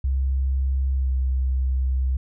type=tone with pitch glide; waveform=sine; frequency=66.5 to 64.94 Hz; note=C2 to C2; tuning=+29 to -12 cents; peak=-19 dBFS; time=0.04-2.17 s; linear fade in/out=5 ms; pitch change=-41 cents; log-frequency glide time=0.94-1.11 s; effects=none

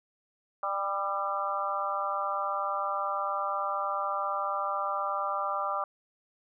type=harmonic tone with a mistuned harmonic; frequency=198.4 Hz; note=G3; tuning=21 cents sharp; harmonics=3 / 4 / 5 / 6 / 7; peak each=-36 / -35 / -38 / -31 / -38 dBFS; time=0.63-5.84 s; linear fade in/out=2 ms; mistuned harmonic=7; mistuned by=-43 cents; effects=none

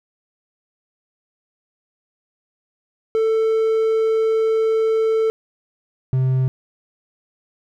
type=tone pair in turn; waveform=triangle; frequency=443.8 / 130.16 Hz; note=A4 / C3; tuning=+15 / -9 cents; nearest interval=octave + major sixth; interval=2124 cents; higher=first; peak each=-13 dBFS; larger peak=neither; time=3.15-5.3 / 6.13-6.48 s; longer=first; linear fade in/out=0 ms; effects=none

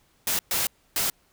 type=noise bursts at uneven times; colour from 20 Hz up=white; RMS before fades=-25 dBFS; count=3; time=0.27-0.39 / 0.51-0.67 / 0.96-1.1 s; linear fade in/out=2 ms; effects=pink hiss -64 dBFS RMS until 1.32 s

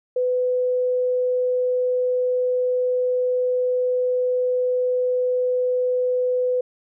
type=tone; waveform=sine; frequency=501 Hz; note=B4; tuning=25 cents sharp; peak=-18 dBFS; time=0.16-6.61 s; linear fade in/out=5 ms; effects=none

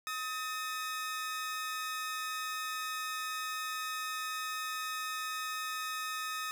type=tone pair together; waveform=sawtooth; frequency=1265.6 / 1799 Hz; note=D#6 / A6; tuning=+29 / +38 cents; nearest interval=tritone; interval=609 cents; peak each=-33 / -38 dBFS; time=0.07-6.51 s; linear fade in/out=0 ms; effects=none

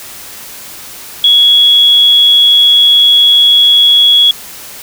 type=tone; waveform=sine; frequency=3349 Hz; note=G#7; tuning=14 cents sharp; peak=-3 dBFS; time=1.24-4.31 s; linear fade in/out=2 ms; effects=white hiss -29 dBFS RMS until 4.82 s

